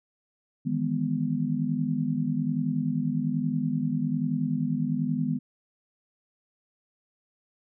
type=chord; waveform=sine; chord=E major seventh; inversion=third; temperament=just; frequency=154.51 / 164.81 / 206 / 247.2 Hz; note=D#3 / E3 / G#3 / B3; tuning=-12 / 0 / -14 / +2 cents; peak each=-30 / -32 / -31 / -28 dBFS; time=0.65-5.39 s; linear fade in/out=20 ms; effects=none